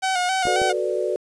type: tone with vibrato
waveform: sawtooth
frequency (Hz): 740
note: F#5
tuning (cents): 0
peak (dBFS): -16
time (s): 0.02-0.73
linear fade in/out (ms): 20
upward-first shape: square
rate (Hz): 3.7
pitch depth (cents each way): 46
type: clicks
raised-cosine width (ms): 2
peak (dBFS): -18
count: 2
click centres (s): 0.454 / 0.617
type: chord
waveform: sine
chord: B minor seventh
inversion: second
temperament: equal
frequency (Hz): 370 / 440 / 493.9 / 587.3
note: F#4 / A4 / B4 / D5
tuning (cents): 0 / 0 / 0 / 0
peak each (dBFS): -25 / -28 / -27 / -26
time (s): 0.47-1.16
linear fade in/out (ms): 0
effects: resampled to 22050 Hz + 8-bit